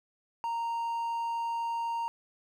triangle tone, 928 Hz, A#5, 8 cents flat, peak -28 dBFS, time 0.44-2.08 s, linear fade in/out 0 ms, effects none

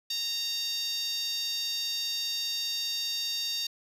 10% pulse tone with high-pass filter, 925 Hz, A#5, 14 cents flat, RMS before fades -32 dBFS, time 0.1-3.67 s, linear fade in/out 5 ms, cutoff 4100 Hz, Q 2.9, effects resampled to 32000 Hz

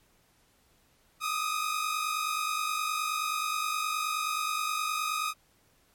sawtooth tone pair together, 1222.5 / 1272 Hz, D#6 / D#6, -31 / +38 cents, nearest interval minor second, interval 69 cents, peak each -28 dBFS, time 1.2-5.34 s, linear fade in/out 50 ms, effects pink hiss -66 dBFS RMS until 5.94 s + MP3 64 kbps

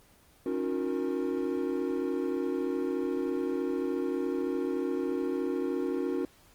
triangle chord, D# minor seventh, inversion third, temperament equal with one note detuned, 277.2 / 311.1 / 360.5 / 466.2 Hz, C#4 / D#4 / F#4 / A#4, 0 / 0 / -45 / 0 cents, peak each -31 / -35 / -30 / -34 dBFS, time 0.46-6.25 s, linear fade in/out 2 ms, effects pink hiss -60 dBFS RMS until 6.54 s + Opus 24 kbps

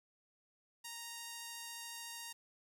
5% pulse tone with vibrato, 932.3 Hz, A#5, in tune, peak -33 dBFS, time 0.84-2.33 s, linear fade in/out 10 ms, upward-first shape triangle, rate 14 Hz, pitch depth 9 cents each way, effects 12-bit

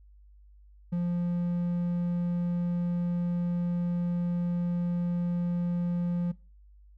triangle tone, 174.5 Hz, F3, 1 cent flat, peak -24 dBFS, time 0.92-6.32 s, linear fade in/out 10 ms, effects noise-tail reverb RT60 0.3 s tail -21 dB re dry + added 50 Hz sine -52 dBFS peak until 6.97 s

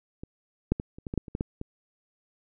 clicks, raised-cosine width 3 ms, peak -25 / -9 / -18 / -30 / -22 / -19 / -12 / -28 / -18 / -14 / -21 dBFS, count 11, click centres 0.235 / 0.72 / 0.799 / 0.985 / 1.068 / 1.139 / 1.177 / 1.282 / 1.351 / 1.409 / 1.614 s, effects none

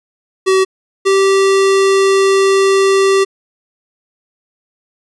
square tone pair in turn, 380 / 389.3 Hz, F#4 / G4, +46 / -12 cents, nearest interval unison, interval 42 cents, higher second, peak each -9 dBFS, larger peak neither, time 0.46-0.65 / 1.05-3.25 s, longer second, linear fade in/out 20 ms, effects resampled to 22050 Hz

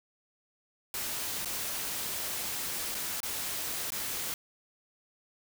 white noise with dropouts, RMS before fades -35 dBFS, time 0.94-4.34 s, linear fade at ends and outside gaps 1 ms, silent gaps 1.448-1.457 / 2.946-2.95 / 3.204-3.231 / 3.904-3.92 s, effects none

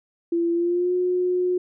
sine tone with pitch glide, 339.3 to 361.6 Hz, F4 to F#4, -50 to -40 cents, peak -19 dBFS, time 0.32-1.58 s, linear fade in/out 5 ms, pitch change +110 cents, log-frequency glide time 0.53-0.93 s, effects none

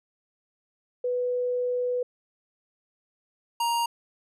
sine / square tone pair in turn, 494.5 / 937.3 Hz, B4 / A#5, +2 / +9 cents, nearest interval major seventh, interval 1107 cents, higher second, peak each -24 dBFS, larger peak neither, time 1.04-2.03 / 3.6-3.86 s, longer first, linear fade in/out 5 ms, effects resampled to 32000 Hz

